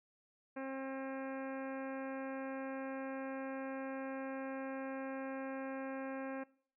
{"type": "harmonic tone", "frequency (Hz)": 267.5, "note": "C4", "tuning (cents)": 38, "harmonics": [1, 2, 3, 4, 5, 6, 7, 8, 9, 10], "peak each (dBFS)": [-43, -44, -51, -52, -57, -52, -59, -60, -58, -66], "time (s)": [0.56, 6.44], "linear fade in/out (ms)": 10, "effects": ["noise-tail reverb RT60 0.5 s tail -21 dB re dry"]}